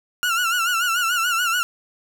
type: tone with vibrato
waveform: 30% pulse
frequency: 1400 Hz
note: F6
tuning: 4 cents sharp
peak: -16 dBFS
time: 0.23-1.63 s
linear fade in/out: 0 ms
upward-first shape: sine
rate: 6.9 Hz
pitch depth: 94 cents each way
effects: none